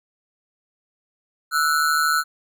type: ring-modulated tone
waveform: square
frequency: 1396.9 Hz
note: F6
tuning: in tune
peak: -15 dBFS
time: 1.51-2.24 s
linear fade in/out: 50 ms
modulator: 76.4 Hz
effects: none